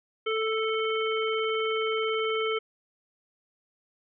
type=harmonic tone; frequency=440.7 Hz; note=A4; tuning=3 cents sharp; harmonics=1 / 3 / 5 / 7; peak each=-27 / -32 / -34 / -35 dBFS; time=0.26-2.59 s; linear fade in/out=10 ms; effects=none